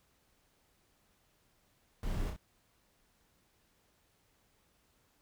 brown noise with echo, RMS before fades -37 dBFS, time 2.03-2.3 s, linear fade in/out 2 ms, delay 32 ms, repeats 2, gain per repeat -4 dB, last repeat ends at 2.364 s, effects pink hiss -72 dBFS RMS until 5.21 s

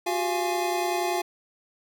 square tone cluster, 358.4 / 388.6 / 692 / 834 Hz, F4 / G4 / F5 / G#5, +45 / -15 / -16 / +7 cents, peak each -29 / -37 / -30 / -31 dBFS, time 0.06-1.22 s, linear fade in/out 10 ms, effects none

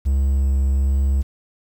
triangle tone with vibrato, 67.9 Hz, C#2, 35 cents flat, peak -13 dBFS, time 0.05-1.23 s, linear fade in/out 20 ms, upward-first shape sine, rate 1.3 Hz, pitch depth 10 cents each way, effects 8-bit

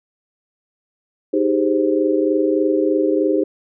sine chord, Ab major seventh, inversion second, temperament equal, 311.1 / 392 / 415.3 / 523.3 Hz, Eb4 / G4 / Ab4 / C5, 0 / 0 / 0 / 0 cents, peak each -18 / -19 / -23 / -21 dBFS, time 1.33-3.44 s, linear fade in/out 10 ms, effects none

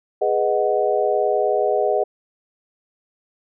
sine chord, G# minor seventh, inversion none, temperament equal, 415.3 / 493.9 / 622.3 / 740 Hz, G#4 / B4 / D#5 / F#5, 0 / 0 / 0 / 0 cents, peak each -21 / -23 / -21 / -23 dBFS, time 0.21-2.04 s, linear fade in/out 10 ms, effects none

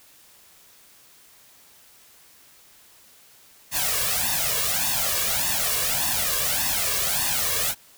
white noise with flanger, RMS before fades -24 dBFS, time 3.71-7.75 s, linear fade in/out 50 ms, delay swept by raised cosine 1.1 to 1.81 ms, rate 1.7 Hz, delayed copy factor +0.9, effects white hiss -53 dBFS RMS until 7.97 s

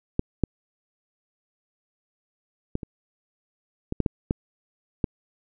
clicks, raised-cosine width 3 ms, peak -8 / -7 / -13 / -21 / -14 / -8 / -9 / -9 / -9 dBFS, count 9, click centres 0.194 / 0.437 / 2.754 / 2.832 / 3.924 / 4.003 / 4.062 / 4.309 / 5.042 s, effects none

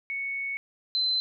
sine tone pair in turn, 2217 / 4061 Hz, C#7 / B7, 0 / +48 cents, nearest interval minor seventh, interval 1048 cents, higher second, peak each -29 / -23 dBFS, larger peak second, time 0.1-0.57 / 0.95-1.2 s, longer first, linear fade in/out 0 ms, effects none

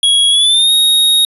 square tone with pitch glide, 3322 to 3750 Hz, G#7 to A#7, 0 to +10 cents, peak -8 dBFS, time 0.03-1.25 s, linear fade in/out 2 ms, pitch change +210 cents, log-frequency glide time 0.3-0.72 s, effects resampled to 32000 Hz + 8-bit

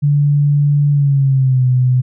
sine tone with pitch glide, 144.9 to 126.87 Hz, D3 to B2, -23 to +47 cents, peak -9 dBFS, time 0.02-2.02 s, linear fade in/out 20 ms, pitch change -230 cents, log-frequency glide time 0.91-1.66 s, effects none

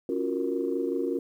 sine chord, Gb major seventh, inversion second, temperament equal with one note detuned, 277.2 / 344.8 / 370 / 466.2 Hz, Db4 / F4 / Gb4 / Bb4, 0 / -22 / 0 / 0 cents, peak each -31 dBFS, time 0.09-1.19 s, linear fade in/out 2 ms, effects tanh soft clip ceiling -15 dBFS + 10-bit

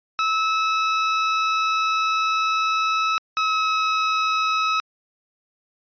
sawtooth tone pair in turn, 1300 / 1286.6 Hz, E6 / E6, -24 / -42 cents, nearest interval unison, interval 18 cents, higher first, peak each -15 dBFS, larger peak neither, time 0.19-3.18 / 3.37-4.8 s, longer first, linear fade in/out 0 ms, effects resampled to 11025 Hz

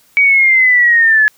sine linear sweep, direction down, 2277 to 1701 Hz, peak -6 dBFS, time 0.17-1.28 s, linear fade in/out 0 ms, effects white hiss -51 dBFS RMS until 1.37 s

